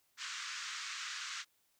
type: band-pass noise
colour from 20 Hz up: pink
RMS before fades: -43 dBFS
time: 0.17-1.45 s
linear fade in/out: 50 ms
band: 1200 to 7300 Hz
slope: 48 dB/octave
effects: white hiss -75 dBFS RMS until 1.79 s